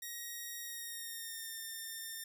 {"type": "tone with pitch glide", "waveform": "5% pulse", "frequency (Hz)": [1884, 1807.3], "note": ["A#6", "A6"], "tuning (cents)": [18, 46], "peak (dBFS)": -32, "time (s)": [0.02, 2.24], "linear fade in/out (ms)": 5, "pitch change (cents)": -72, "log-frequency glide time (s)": [0.63, 1.57], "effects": []}